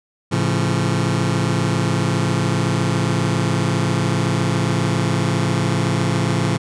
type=chord; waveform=sawtooth; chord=A augmented; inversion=none; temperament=just; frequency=110 / 137.5 / 171.88 Hz; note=A2 / C#3 / E#3; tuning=0 / -14 / -27 cents; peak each=-17 dBFS; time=0.31-6.58 s; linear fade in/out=20 ms; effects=resampled to 22050 Hz